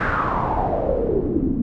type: noise with low-pass filter sweep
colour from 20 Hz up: pink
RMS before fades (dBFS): -21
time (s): 0-1.62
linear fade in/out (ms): 10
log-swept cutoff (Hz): 1600 to 240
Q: 5.8
effects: none